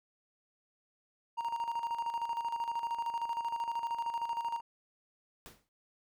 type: tone with tremolo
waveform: triangle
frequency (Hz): 932.3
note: A#5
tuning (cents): 0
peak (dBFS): -29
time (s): 1.37-4.61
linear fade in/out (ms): 20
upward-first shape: square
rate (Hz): 13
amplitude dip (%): 60
type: noise with exponential decay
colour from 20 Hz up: pink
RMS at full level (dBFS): -47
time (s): 5.46-5.69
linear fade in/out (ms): 0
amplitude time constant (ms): 48
effects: none

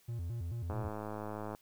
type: tone with vibrato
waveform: triangle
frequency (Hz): 99.9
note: G2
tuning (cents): +33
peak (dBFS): -34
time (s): 0.08-0.89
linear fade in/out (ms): 10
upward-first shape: square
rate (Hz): 4.6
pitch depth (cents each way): 280
type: click train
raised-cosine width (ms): 1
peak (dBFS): -27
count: 91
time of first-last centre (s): 0.7-1.549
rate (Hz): 106
effects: white hiss -67 dBFS RMS until 1.61 s

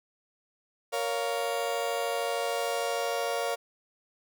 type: chord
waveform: 35% pulse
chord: Bb minor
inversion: none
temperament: just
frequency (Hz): 466.2 / 559.4 / 699.2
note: Bb4 / Db5 / F5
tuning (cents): 0 / +16 / +2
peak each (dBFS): -31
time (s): 0.92-3.56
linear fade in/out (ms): 20
effects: none

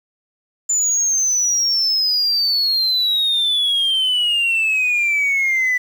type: exponential sweep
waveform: sine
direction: down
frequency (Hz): 7100 to 1975.5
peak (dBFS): -13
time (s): 0.69-5.78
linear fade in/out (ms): 10
effects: tanh soft clip ceiling -12 dBFS + 7-bit

